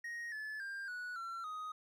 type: tone with pitch steps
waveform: triangle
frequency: 1874 / 1728.4 / 1594.2 / 1470.3 / 1356.1 / 1250.7 Hz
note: A#6 / A6 / G6 / F#6 / E6 / D#6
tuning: +9 / -31 / +29 / -11 / +49 / +9 cents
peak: -39 dBFS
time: 0.04-1.72 s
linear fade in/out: 5 ms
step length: 280 ms
effects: none